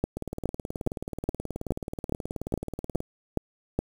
two click trains, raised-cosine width 2 ms, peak -11 / -19 dBFS, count 10 / 54, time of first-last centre 0.04-3.79 / 0.17-3.004 s, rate 2.4 / 18.7 Hz, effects 7-bit

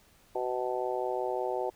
harmonic tone, 125.3 Hz, B2, 25 cents sharp, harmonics 3 / 4 / 5 / 6 / 7, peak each -34 / -35 / -36 / -37 / -37 dBFS, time 0.35-1.7 s, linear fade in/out 5 ms, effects pink hiss -62 dBFS RMS until 1.75 s

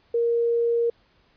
sine tone, 468.3 Hz, A#4, 8 cents sharp, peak -19 dBFS, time 0.14-0.9 s, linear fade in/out 5 ms, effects pink hiss -62 dBFS RMS until 1.36 s + resampled to 11025 Hz

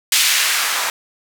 blue noise with band-pass filter sweep, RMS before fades -17 dBFS, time 0.12-0.9 s, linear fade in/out 2 ms, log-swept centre 3000 to 980 Hz, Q 1, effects none

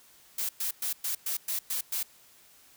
blue noise bursts, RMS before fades -31 dBFS, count 8, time 0.38-2.03 s, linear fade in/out 5 ms, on 110 ms, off 110 ms, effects white hiss -58 dBFS RMS until 2.76 s

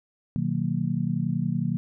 sine chord, B major seventh, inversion none, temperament just, 123.47 / 154.34 / 185.21 / 231.5 Hz, B2 / D#3 / F#3 / A#3, 0 / -14 / +2 / -12 cents, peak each -31 / -27 / -29 / -30 dBFS, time 0.36-1.77 s, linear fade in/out 0 ms, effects none

